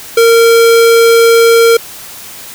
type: tone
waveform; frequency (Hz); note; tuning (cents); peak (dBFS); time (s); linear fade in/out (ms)
square; 460.9; A#4; -20; -4; 0.17-1.77; 5
effects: white hiss -29 dBFS RMS until 2.54 s